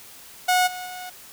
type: tone with level steps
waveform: sawtooth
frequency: 730 Hz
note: F#5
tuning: 24 cents flat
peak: -13 / -28 / -30 dBFS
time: 0.48-1.1 s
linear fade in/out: 10 ms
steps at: 0.66 / 0.85 s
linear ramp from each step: 20 ms
effects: white hiss -45 dBFS RMS until 1.32 s